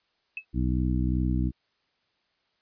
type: tone with exponential decay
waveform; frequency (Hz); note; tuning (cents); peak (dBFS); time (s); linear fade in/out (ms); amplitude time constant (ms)
sine; 2597; E7; -26; -27; 0.37-0.45; 2; 16
type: harmonic tone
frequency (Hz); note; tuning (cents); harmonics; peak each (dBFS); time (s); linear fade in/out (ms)
62.6; B1; +24; 1 / 2 / 3 / 4 / 5; -26 / -29 / -31 / -32 / -33; 0.53-1.52; 50
effects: white hiss -72 dBFS RMS until 2.61 s + resampled to 11025 Hz